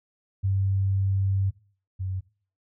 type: tone pair in turn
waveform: sine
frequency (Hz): 97.1 / 94.17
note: G2 / F#2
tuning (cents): -16 / +31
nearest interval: minor second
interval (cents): 53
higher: first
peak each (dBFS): -21 / -27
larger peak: first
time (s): 0.43-1.51 / 1.99-2.21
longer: first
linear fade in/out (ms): 20
effects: noise-tail reverb RT60 0.4 s tail -18 dB re dry